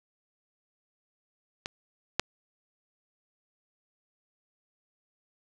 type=clicks; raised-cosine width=0.2 ms; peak=-16 / -6 dBFS; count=2; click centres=1.659 / 2.196 s; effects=none